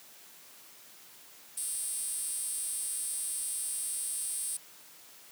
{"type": "tone with high-pass filter", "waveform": "5% pulse", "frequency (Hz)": 349.2, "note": "F4", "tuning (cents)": 0, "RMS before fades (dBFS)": -35, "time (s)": [1.57, 4.57], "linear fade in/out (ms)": 5, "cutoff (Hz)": 8700, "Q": 5.5, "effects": ["white hiss -54 dBFS RMS until 5.31 s", "high-pass 150 Hz 12 dB/octave"]}